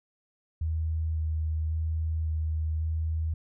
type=tone with vibrato; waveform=sine; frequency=79.3 Hz; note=D#2; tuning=33 cents sharp; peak=-26 dBFS; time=0.61-3.34 s; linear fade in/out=5 ms; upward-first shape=square; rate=0.91 Hz; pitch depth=12 cents each way; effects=none